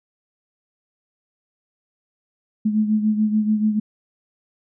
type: beating tone pair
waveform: sine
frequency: 213.2 / 220.1 Hz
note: G#3 / A3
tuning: +46 / +1 cents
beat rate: 6.9 Hz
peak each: -17 / -24 dBFS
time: 2.65-3.8 s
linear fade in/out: 10 ms
effects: none